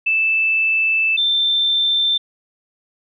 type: tone pair in turn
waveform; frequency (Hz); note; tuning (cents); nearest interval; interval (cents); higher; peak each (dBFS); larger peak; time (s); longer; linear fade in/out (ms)
sine; 2637 / 3563; E7 / A7; 0 / +21; perfect fourth; 521; second; -14; neither; 0.06-1.17 / 1.17-2.18; first; 10
effects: none